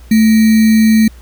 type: tone with sample-and-hold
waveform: sine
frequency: 220 Hz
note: A3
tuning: in tune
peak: -5 dBFS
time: 0.11-1.08 s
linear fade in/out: 5 ms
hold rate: 2100 Hz
effects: added 60 Hz sine -34 dBFS peak until 1.21 s + pink hiss -46 dBFS RMS until 1.21 s